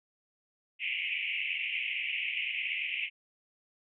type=band-pass noise; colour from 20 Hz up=white; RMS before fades=-34 dBFS; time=0.79-3.1 s; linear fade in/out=50 ms; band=2100 to 2900 Hz; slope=96 dB/octave; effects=none